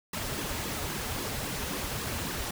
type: noise with flanger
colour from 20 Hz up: pink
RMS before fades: -34 dBFS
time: 0.13-2.51 s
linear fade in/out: 5 ms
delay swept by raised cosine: 1.3 to 6.2 ms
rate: 3.7 Hz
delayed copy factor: -0.7
effects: none